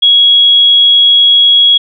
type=tone; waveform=sine; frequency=3324 Hz; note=G#7; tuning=1 cent sharp; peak=-3 dBFS; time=0.02-1.78 s; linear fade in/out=10 ms; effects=none